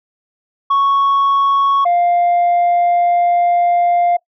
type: tone pair in turn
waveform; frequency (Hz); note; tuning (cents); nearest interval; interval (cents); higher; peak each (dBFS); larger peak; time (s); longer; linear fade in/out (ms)
sine; 1108.7 / 699.8; C#6 / F5; 0 / +3; minor sixth; 797; first; -8; neither; 0.7-1.85 / 1.85-4.17; second; 10
effects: noise-tail reverb RT60 0.1 s tail -23 dB re dry + tanh soft clip ceiling -9 dBFS